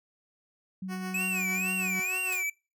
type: tone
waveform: sine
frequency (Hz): 187.6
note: F#3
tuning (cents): +24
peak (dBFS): -33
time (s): 0.82-2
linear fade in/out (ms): 5
type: tone with tremolo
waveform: 10% pulse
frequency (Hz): 370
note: F#4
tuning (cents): 0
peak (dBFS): -28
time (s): 0.88-2.44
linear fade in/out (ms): 50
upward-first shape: sine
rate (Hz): 6.5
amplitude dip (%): 50
type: tone with vibrato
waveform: square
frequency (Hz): 2517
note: D#7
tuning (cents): +19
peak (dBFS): -29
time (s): 1.14-2.5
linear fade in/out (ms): 5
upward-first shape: sine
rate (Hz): 2.1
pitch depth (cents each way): 160
type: noise with exponential decay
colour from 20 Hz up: blue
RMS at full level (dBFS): -33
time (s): 2.32-2.48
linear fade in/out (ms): 5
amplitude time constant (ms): 33
effects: noise-tail reverb RT60 0.3 s tail -25 dB re dry